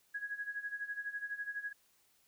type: tone with tremolo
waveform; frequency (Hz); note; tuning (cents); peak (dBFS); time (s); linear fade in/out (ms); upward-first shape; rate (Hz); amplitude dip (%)
sine; 1661.2; G#6; 0; -35; 0.14-1.73; 10; sine; 12; 80
effects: white hiss -71 dBFS RMS until 2.27 s